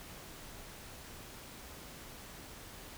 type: silence
effects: pink hiss -50 dBFS RMS until 2.97 s